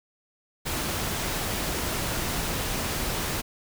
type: noise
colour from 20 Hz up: pink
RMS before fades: -29 dBFS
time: 0.65-3.42 s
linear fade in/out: 20 ms
effects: none